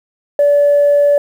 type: tone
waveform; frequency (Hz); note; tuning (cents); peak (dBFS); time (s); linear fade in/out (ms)
sine; 577; D5; -31; -6; 0.39-1.18; 2
effects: tanh soft clip ceiling -4 dBFS + 7-bit